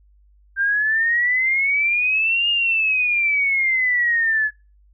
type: exponential two-way sweep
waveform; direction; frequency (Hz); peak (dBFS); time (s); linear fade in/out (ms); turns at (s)
sine; up then down; 1577 to 2847 to 1702; -16; 0.56-4.51; 50; 2.49
effects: noise-tail reverb RT60 0.3 s tail -24 dB re dry + added 50 Hz sine -51 dBFS peak until 4.93 s